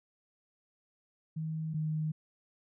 sine tone pair in turn, 158.4 / 155.5 Hz, D#3 / D#3, +31 / -1 cents, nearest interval unison, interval 32 cents, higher first, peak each -33 / -30 dBFS, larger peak second, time 1.36-1.74 / 1.74-2.12 s, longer neither, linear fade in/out 10 ms, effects none

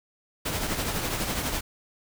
pink noise with tremolo, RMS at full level -27 dBFS, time 0.45-1.61 s, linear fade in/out 10 ms, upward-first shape triangle, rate 12 Hz, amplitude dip 50%, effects none

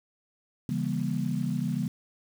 sine chord, C# diminished seventh, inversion none, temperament just, 138.59 / 166.31 / 199.57 / 239.5 Hz, C#3 / E3 / G3 / Bb3, 0 / +16 / +31 / +47 cents, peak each -32 dBFS, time 0.69-1.88 s, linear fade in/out 2 ms, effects 8-bit

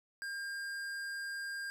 triangle tone with hard clipping, 1605 Hz, G6, 40 cents sharp, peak -40 dBFS, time 0.22-1.7 s, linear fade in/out 0 ms, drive 17 dB, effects none

